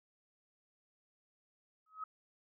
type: tone with exponential growth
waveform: sine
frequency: 1274 Hz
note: D#6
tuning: 41 cents sharp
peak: -36 dBFS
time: 1.86-2.04 s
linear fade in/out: 5 ms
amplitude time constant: 38 ms
effects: none